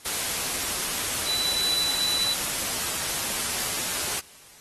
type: tone in noise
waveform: sine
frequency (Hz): 3970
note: B7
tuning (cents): +8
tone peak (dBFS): -24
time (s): 1.26-2.34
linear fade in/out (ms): 10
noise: white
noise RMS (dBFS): -28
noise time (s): 0.05-4.2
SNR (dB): +1
effects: white hiss -50 dBFS RMS until 4.6 s + AAC 32 kbps